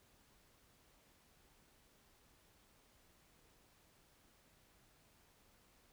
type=silence; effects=pink hiss -70 dBFS RMS until 5.92 s